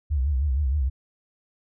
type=tone with vibrato; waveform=sine; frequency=69.3 Hz; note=C#2; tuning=in tune; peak=-20 dBFS; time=0.1-0.9 s; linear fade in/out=20 ms; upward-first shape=triangle; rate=6.4 Hz; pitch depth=200 cents each way; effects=none